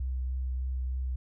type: tone with vibrato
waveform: sine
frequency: 64 Hz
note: C2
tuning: 38 cents flat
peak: -29 dBFS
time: 0-1.16 s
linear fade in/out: 5 ms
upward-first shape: triangle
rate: 3.3 Hz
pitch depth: 18 cents each way
effects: none